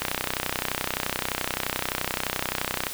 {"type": "click train", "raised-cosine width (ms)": 0.3, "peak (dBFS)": -8, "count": 91, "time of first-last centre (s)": [0.02, 2.868], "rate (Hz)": 31.6, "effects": ["white hiss -35 dBFS RMS until 2.93 s"]}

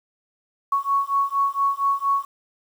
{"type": "beating tone pair", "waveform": "sine", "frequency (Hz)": [1108.7, 1113], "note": ["C#6", "C#6"], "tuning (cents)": [0, 7], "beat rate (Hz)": 4.3, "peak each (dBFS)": -22, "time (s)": [0.72, 2.25], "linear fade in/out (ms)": 5, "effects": ["8-bit"]}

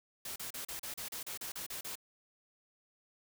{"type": "noise bursts", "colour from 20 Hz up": "white", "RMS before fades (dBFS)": -42, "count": 12, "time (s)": [0.25, 1.955], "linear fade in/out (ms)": 5, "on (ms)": 110, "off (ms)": 35, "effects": []}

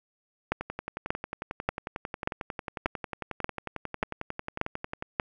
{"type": "two click trains", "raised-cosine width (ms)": 0.5, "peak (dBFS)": [-10, -18], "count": [9, 50], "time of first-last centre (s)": [[0.52, 5.198], [0.61, 5.024]], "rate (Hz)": [1.71, 11.1], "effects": []}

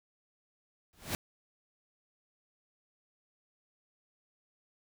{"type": "noise with exponential growth", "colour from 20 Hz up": "pink", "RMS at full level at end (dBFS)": -30, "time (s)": [0.93, 1.15], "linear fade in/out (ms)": 0, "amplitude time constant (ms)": 46, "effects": []}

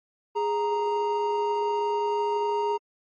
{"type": "tone pair together", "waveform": "triangle", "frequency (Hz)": [414.1, 932.3], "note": ["G#4", "A#5"], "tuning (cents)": [-5, 0], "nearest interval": "octave + major second", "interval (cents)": 1405, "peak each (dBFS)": -24, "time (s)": [0.35, 2.78], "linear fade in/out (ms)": 20, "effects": ["MP3 32 kbps"]}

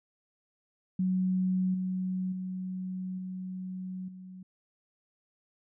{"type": "tone with level steps", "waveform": "sine", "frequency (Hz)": 185.4, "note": "F#3", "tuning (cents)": 4, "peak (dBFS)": [-25, -29, -33, -35, -43], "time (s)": [0.99, 4.43], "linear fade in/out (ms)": 5, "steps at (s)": [1.74, 2.32, 3.18, 4.08], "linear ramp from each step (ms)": 5, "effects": []}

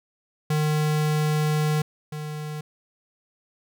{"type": "tone pair in turn", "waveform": "square", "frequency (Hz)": [152.4, 151.81], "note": ["D#3", "D#3"], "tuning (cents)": [-36, -42], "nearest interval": "unison", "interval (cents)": 6, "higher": "first", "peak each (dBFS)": [-21, -31], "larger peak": "first", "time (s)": [[0.5, 1.82], [2.12, 2.61]], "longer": "first", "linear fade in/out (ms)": 5, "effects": []}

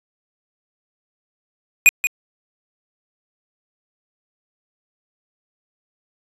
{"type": "tone with echo", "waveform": "square", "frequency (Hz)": 2474, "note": "D#7", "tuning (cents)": -10, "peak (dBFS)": -7, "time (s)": [1.86, 1.89], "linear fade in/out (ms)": 0, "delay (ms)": 180, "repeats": 1, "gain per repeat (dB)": -9, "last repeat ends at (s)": 2.07, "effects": ["resampled to 32000 Hz"]}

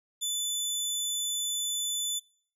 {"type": "tone", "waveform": "20% pulse", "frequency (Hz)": 3500, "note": "A7", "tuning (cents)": -10, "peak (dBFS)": -23, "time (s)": [0.21, 2.2], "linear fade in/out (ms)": 20, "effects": ["noise-tail reverb RT60 0.5 s tail -22 dB re dry"]}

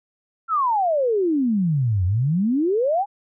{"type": "exponential two-way sweep", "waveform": "sine", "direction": "down then up", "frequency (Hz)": [1387, 86.9, 847], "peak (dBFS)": -17, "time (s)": [0.48, 3.06], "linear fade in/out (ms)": 50, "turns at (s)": 2.05, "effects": []}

